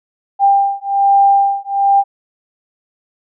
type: beating tone pair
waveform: sine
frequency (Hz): 794 / 795.2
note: G5 / G5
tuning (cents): +22 / +25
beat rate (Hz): 1.2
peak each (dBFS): -12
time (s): 0.39-2.04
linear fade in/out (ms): 50
effects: none